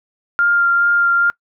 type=tone with vibrato; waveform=sine; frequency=1396.9 Hz; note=F6; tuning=in tune; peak=-11 dBFS; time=0.39-1.3 s; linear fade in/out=0 ms; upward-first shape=sine; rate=2.4 Hz; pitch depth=11 cents each way; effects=noise-tail reverb RT60 0.1 s tail -24 dB re dry